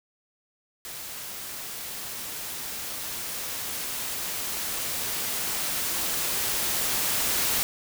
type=noise with level ramp; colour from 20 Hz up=white; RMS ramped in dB=-38 to -25 dBFS; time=0.85-7.63 s; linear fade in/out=0 ms; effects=none